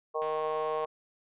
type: harmonic tone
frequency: 155.56 Hz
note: D#3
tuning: in tune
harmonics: 3 / 4 / 5 / 6 / 7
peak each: -32 / -35 / -38 / -42 / -35 dBFS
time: 0.14-0.86 s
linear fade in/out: 20 ms
type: click train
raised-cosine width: 0.3 ms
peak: -30 dBFS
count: 97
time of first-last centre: 0.22-0.847 s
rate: 153 Hz
effects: resampled to 8000 Hz